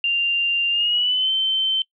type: tone with pitch glide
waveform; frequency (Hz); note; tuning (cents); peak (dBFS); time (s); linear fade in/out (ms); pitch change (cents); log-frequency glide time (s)
sine; 2787 to 3092; F7 to G7; -4 to -24; -17; 0.04-1.82; 2; +180; 0.7-1.31
effects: noise-tail reverb RT60 0.1 s tail -23 dB re dry